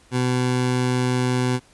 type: tone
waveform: 20% pulse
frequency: 125.7 Hz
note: B2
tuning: 31 cents sharp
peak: -14 dBFS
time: 0.11-1.6 s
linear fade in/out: 50 ms
effects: pink hiss -54 dBFS RMS until 1.73 s + resampled to 24000 Hz